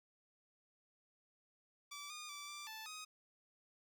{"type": "tone with pitch steps", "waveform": "10% pulse", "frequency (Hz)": [1158, 1220, 1163, 1177, 877, 1255], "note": ["D6", "D#6", "D6", "D6", "A5", "D#6"], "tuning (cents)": [-25, -34, -17, 3, -6, 15], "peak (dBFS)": -39, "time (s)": [1.91, 3.05], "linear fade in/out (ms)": 10, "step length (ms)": 190, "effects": []}